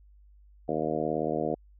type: harmonic tone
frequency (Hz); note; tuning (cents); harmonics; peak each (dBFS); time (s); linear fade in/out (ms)
77.9; D#2; +3; 2 / 3 / 4 / 5 / 6 / 7 / 8 / 9; -38 / -36 / -34 / -35 / -33 / -35 / -35 / -35; 0.68-1.55; 10
effects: added 50 Hz sine -53 dBFS peak until 1.79 s